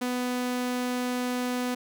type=tone; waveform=sawtooth; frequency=248.5 Hz; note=B3; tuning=11 cents sharp; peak=-23 dBFS; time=0.01-1.75 s; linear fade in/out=10 ms; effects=none